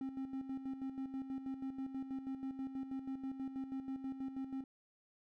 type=tone with tremolo; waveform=triangle; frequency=266.6 Hz; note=C4; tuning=33 cents sharp; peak=-36 dBFS; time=0.01-4.64 s; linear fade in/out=2 ms; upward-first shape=square; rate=6.2 Hz; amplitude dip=60%; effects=none